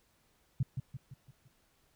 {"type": "tone with echo", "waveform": "sine", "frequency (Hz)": 130.81, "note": "C3", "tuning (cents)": 0, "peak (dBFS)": -26, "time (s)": [0.6, 0.63], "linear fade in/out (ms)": 5, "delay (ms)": 170, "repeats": 5, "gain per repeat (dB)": -6, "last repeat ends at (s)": 1.48, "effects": ["pink hiss -71 dBFS RMS until 1.95 s"]}